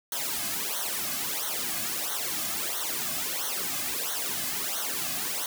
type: noise with flanger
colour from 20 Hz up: white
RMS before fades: -31 dBFS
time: 0.12-5.46 s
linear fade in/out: 2 ms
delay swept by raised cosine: 0.4 to 2.2 ms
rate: 1.5 Hz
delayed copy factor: -1
effects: none